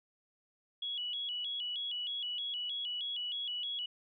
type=tone with vibrato; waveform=sine; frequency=3136 Hz; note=G7; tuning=in tune; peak=-35 dBFS; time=0.82-3.86 s; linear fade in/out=5 ms; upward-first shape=square; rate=3.2 Hz; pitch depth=110 cents each way; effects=none